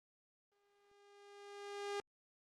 sawtooth tone with exponential growth, 405 Hz, G#4, 43 cents flat, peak -34 dBFS, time 0.52-2 s, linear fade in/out 0 ms, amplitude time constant 320 ms, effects low-pass 7000 Hz 12 dB/octave + Opus 32 kbps

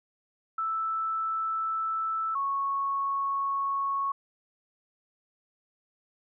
sine tone pair in turn, 1318.5 / 1104.2 Hz, E6 / C#6, 0 / -7 cents, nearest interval minor third, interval 307 cents, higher first, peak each -27 / -26 dBFS, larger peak second, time 0.58-2.35 / 2.35-4.12 s, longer neither, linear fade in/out 5 ms, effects none

